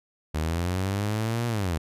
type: linear two-way sweep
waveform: sawtooth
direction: up then down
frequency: 75.8 to 120.2 to 75.8 Hz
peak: -21 dBFS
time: 0.34-1.78 s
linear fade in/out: 10 ms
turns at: 1.47 s
effects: resampled to 32000 Hz